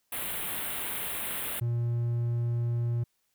white band-stop noise, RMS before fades -34 dBFS, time 0.12-1.6 s, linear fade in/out 5 ms, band 3600 to 8900 Hz, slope 48 dB/octave
triangle tone, 118.5 Hz, A#2, 29 cents sharp, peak -24 dBFS, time 1.61-3.04 s, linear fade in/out 10 ms
effects white hiss -75 dBFS RMS until 3.34 s

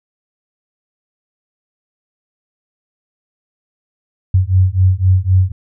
sine beating tone pair, 91.4 / 95.3 Hz, F#2 / G2, -21 / -48 cents, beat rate 3.9 Hz, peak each -12 dBFS, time 4.34-5.52 s, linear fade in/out 5 ms, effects none

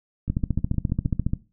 two click trains, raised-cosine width 5 ms, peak -10 / -20 dBFS, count 16 / 6, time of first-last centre 0.3-1.334 / 0.28-1.052 s, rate 14.5 / 6.48 Hz, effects noise-tail reverb RT60 0.3 s tail -18 dB re dry

